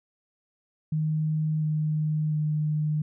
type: tone with pitch steps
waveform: sine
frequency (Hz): 155.3 / 153.78 / 152.28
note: D#3 / D#3 / D#3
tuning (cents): -3 / -20 / -37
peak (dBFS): -23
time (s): 0.92-3.02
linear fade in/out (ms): 5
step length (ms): 700
effects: none